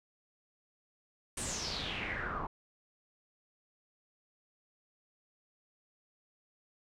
pink noise with low-pass filter sweep, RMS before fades -38 dBFS, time 1.37-2.47 s, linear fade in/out 5 ms, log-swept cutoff 9300 to 990 Hz, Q 5.7, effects none

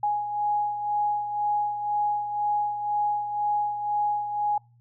sine beating tone pair, 830.6 / 832.6 Hz, G#5 / G#5, 0 / +4 cents, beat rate 2 Hz, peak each -24 / -32 dBFS, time 0.03-4.58 s, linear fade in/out 5 ms, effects noise-tail reverb RT60 0.3 s tail -26 dB re dry + added 119 Hz sine -55 dBFS peak until 4.8 s

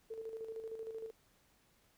sine tone with tremolo, 446.8 Hz, A4, 27 cents sharp, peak -40 dBFS, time 0.1-1.11 s, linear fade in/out 10 ms, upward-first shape square, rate 13 Hz, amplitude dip 50%, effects pink hiss -71 dBFS RMS until 1.97 s

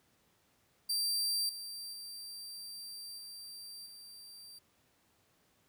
sawtooth tone with level steps, 4699 Hz, D8, in tune, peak -28 / -39 / -41 / -43 / -47 dBFS, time 0.89-4.59 s, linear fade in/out 10 ms, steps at 1.49 / 1.93 / 3.18 / 3.86 s, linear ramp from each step 2 ms, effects pink hiss -71 dBFS RMS until 5.68 s + high-pass 80 Hz 12 dB/octave

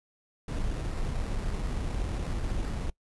brown noise with sample-and-hold, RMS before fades -31 dBFS, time 0.48-2.9 s, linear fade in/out 5 ms, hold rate 3150 Hz, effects noise-tail reverb RT60 0.1 s tail -23 dB re dry + resampled to 24000 Hz

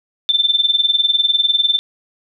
sine tone with tremolo, 3553 Hz, A7, 16 cents sharp, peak -8 dBFS, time 0.29-1.79 s, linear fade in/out 0 ms, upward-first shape triangle, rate 20 Hz, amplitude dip 95%, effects none

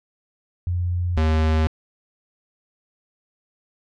sine / square tone pair in turn, 88.4 / 78.76 Hz, F2 / D#2, +22 / +22 cents, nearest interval major second, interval 200 cents, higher first, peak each -20 / -17 dBFS, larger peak second, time 0.67-1.17 / 1.17-1.67 s, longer neither, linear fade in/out 0 ms, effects low-pass 4000 Hz 12 dB/octave

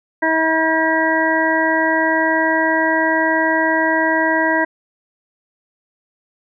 harmonic tone, 321 Hz, E4, 46 cents flat, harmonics 1 / 2 / 3 / 5 / 6, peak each -20 / -20 / -20 / -20 / -20 dBFS, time 0.22-4.65 s, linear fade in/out 10 ms, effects none

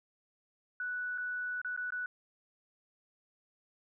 sine tone with dropouts, 1480 Hz, F#6, in tune, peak -34 dBFS, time 0.8-2.06 s, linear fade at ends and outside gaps 2 ms, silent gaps 1.177-1.181 / 1.616-1.647 / 1.764-1.775 / 1.905-1.922 s, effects none

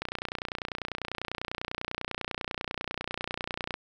click train, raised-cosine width 0.3 ms, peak -16 dBFS, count 113, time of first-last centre 0.02-3.741 s, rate 30.1 Hz, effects none

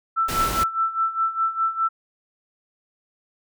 sine tone with tremolo, 1330 Hz, E6, 15 cents sharp, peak -17 dBFS, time 0.16-1.89 s, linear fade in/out 20 ms, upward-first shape sine, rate 4.9 Hz, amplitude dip 80%
pink noise, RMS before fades -27 dBFS, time 0.28-0.64 s, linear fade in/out 10 ms
effects none

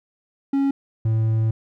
triangle tone pair in turn, 275.7 / 111.13 Hz, C#4 / A2, -9 / +18 cents, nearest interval octave + major third, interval 1573 cents, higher first, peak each -15 dBFS, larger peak neither, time 0.53-0.71 / 1.05-1.51 s, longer second, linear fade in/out 5 ms, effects none

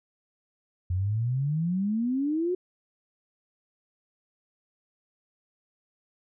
sine exponential sweep, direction up, 87.2 to 371.7 Hz, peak -24 dBFS, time 0.9-2.55 s, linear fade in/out 5 ms, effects none

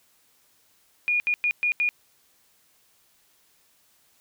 sine tone bursts at uneven times, 2438 Hz, D#7, 36 cents flat, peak -20 dBFS, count 5, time 1.08-1.2 / 1.27-1.34 / 1.44-1.51 / 1.63-1.72 / 1.8-1.89 s, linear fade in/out 0 ms, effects white hiss -63 dBFS RMS until 4.2 s

